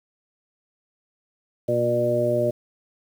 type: harmonic tone with a mistuned harmonic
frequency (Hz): 119.9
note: A#2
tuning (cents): +49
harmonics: 1 / 2 / 3 / 4 / 5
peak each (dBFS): -28 / -30 / -26 / -29 / -21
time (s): 1.68-2.51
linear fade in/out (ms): 10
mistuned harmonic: 1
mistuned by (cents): +22
effects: 8-bit